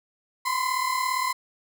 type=tone pair together; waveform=35% pulse; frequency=1009 / 1046.5 Hz; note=B5 / C6; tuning=+37 / 0 cents; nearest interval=minor second; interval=63 cents; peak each=-25 dBFS; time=0.45-1.33 s; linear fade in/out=10 ms; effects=none